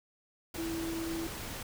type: tone in noise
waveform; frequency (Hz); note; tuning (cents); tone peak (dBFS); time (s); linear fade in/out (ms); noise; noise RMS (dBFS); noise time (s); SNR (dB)
sine; 329.6; E4; 0; -34; 0.58-1.27; 5; pink; -41; 0.54-1.63; +4
effects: none